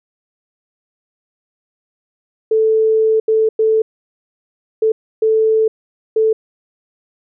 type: tone bursts at uneven times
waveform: sine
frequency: 440 Hz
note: A4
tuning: in tune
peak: -10 dBFS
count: 6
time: 2.51-3.2 / 3.28-3.49 / 3.59-3.82 / 4.82-4.92 / 5.22-5.68 / 6.16-6.33 s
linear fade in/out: 5 ms
effects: none